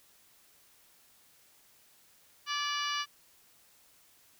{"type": "harmonic tone with a mistuned harmonic", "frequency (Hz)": 584, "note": "D5", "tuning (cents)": -10, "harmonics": [2, 3, 4, 5, 6, 7, 8, 9, 10], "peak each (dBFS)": [-35, -39, -41, -37, -43, -46, -41, -48, -45], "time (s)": [2.46, 3.06], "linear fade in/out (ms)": 50, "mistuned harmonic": 3, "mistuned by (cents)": -33, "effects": ["white hiss -63 dBFS RMS until 4.39 s"]}